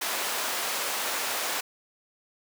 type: high-pass noise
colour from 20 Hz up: pink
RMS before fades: -30 dBFS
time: 0.01-1.61 s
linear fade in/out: 10 ms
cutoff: 630 Hz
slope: 12 dB/octave
effects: none